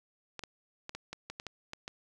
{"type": "clicks", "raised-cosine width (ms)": 0.2, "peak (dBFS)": -23, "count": 10, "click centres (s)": [0.393, 0.437, 0.894, 0.95, 1.13, 1.3, 1.399, 1.467, 1.734, 1.879], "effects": []}